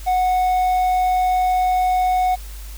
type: tone with quantisation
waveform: triangle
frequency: 736 Hz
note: F#5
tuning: 9 cents flat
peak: -13 dBFS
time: 0.06-2.36 s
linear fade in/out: 20 ms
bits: 7
effects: added 50 Hz sine -31 dBFS peak until 2.77 s + white hiss -42 dBFS RMS until 2.77 s